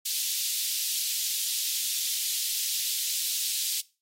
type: high-pass noise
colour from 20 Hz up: pink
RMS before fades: -30 dBFS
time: 0.05-3.81 s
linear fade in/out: 10 ms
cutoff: 3400 Hz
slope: 24 dB/octave
effects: noise-tail reverb RT60 0.3 s tail -20 dB re dry + AAC 48 kbps